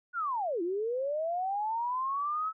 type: linear two-way sweep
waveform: sine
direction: down then up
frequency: 1476 to 329.6 to 1308 Hz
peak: -29 dBFS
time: 0.13-2.53 s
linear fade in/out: 50 ms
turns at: 0.62 s
effects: none